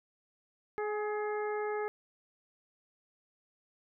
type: harmonic tone with a mistuned harmonic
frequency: 421.9 Hz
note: G#4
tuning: 27 cents sharp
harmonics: 1 / 2 / 3 / 4 / 5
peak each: -33 / -39 / -43 / -45 / -47 dBFS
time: 0.78-1.88 s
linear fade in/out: 0 ms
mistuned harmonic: 2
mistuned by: -18 cents
effects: none